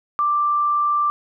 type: tone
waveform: sine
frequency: 1178 Hz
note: D6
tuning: 5 cents sharp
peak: -16 dBFS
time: 0.19-1.1 s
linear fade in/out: 0 ms
effects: none